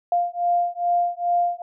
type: beating tone pair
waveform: sine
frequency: 698.5 / 700.9 Hz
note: F5 / F5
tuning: 0 / +6 cents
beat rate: 2.4 Hz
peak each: -22 / -22 dBFS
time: 0.12-1.62 s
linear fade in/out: 2 ms
effects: none